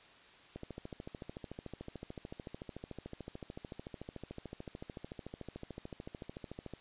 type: click train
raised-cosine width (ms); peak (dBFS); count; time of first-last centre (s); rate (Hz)
2; -30; 85; 0.56-6.736; 13.6
effects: white hiss -59 dBFS RMS until 6.8 s + resampled to 8000 Hz